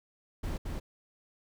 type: noise with echo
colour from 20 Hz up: brown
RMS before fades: -34 dBFS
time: 0.43-0.58 s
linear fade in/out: 10 ms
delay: 220 ms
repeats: 1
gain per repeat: -2 dB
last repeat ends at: 0.8 s
effects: none